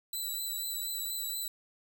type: tone with vibrato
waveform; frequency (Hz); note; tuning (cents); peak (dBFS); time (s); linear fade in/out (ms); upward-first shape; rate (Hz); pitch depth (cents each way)
5% pulse; 3972; B7; +9; -27; 0.13-1.48; 2; triangle; 4.2; 24
effects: none